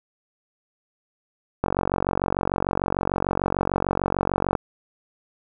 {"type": "click train", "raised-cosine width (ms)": 1, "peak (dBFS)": -7, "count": 137, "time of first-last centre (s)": [1.64, 4.552], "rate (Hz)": 46.7, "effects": []}